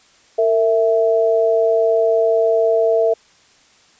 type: tone pair together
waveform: sine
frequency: 455.4 / 659.3 Hz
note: A#4 / E5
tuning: -40 / 0 cents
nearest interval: tritone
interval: 640 cents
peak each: -15 dBFS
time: 0.38-3.14 s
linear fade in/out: 10 ms
effects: white hiss -52 dBFS RMS until 3.99 s + resampled to 16000 Hz